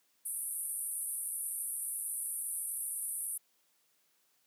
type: band-pass noise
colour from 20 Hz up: pink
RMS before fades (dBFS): -38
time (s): 0.25-3.38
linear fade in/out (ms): 10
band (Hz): 9000 to 12000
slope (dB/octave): 96
effects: white hiss -73 dBFS RMS until 4.46 s + high-pass 150 Hz 12 dB/octave